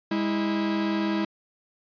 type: tone pair together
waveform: 45% pulse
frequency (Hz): 204.7 / 324.9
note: G#3 / E4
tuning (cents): -25 / -25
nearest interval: minor sixth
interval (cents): 800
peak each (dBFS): -27 / -26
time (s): 0.11-1.25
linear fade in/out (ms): 5
effects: resampled to 11025 Hz